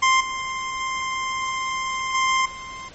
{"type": "tone with level steps", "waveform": "25% pulse", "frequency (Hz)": 1049, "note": "C6", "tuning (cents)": 4, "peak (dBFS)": [-11, -22, -20, -14, -30], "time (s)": [0.02, 2.89], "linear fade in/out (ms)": 10, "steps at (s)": [0.2, 0.8, 2.14, 2.45], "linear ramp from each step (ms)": 10, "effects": ["pink hiss -45 dBFS RMS until 2.94 s", "MP3 32 kbps"]}